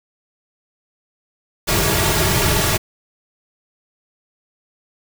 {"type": "noise with comb filter", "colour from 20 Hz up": "pink", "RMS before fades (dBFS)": -17, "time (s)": [1.67, 2.78], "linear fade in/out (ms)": 20, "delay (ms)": 3.9, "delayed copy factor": -0.9, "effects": []}